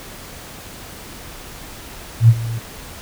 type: tone with ADSR envelope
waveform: sine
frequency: 114.9 Hz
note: A#2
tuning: 25 cents flat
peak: -3 dBFS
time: 2.2-2.6 s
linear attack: 87 ms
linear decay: 49 ms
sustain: -18 dB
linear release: 25 ms
effects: pink hiss -36 dBFS RMS until 3.01 s